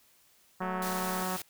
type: harmonic tone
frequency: 185 Hz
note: F#3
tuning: in tune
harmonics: 1 / 2 / 3 / 4 / 5 / 6 / 7 / 8 / 9 / 10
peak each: -36 / -41 / -42 / -39 / -40 / -41 / -41 / -47 / -48 / -49 dBFS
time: 0.6-1.37 s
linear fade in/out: 10 ms
type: click train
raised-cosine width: 0.5 ms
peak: -28 dBFS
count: 134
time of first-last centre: 0.62-1.227 s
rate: 219 Hz
type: noise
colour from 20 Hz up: white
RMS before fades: -39 dBFS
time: 0.82-1.42 s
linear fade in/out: 2 ms
effects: white hiss -64 dBFS RMS until 1.49 s